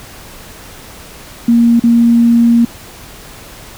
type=tone with dropouts; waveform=sine; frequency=234.2 Hz; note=A#3; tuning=8 cents sharp; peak=-5 dBFS; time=1.48-2.65 s; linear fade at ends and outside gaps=5 ms; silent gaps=1.797-1.837 s; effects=pink hiss -34 dBFS RMS until 3.77 s